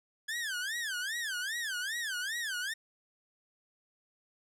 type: tone with vibrato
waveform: sawtooth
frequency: 1661.2 Hz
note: G#6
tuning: in tune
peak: -30 dBFS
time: 0.28-2.74 s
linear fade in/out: 10 ms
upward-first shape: sine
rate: 2.5 Hz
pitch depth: 250 cents each way
effects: low-pass 12000 Hz 12 dB/octave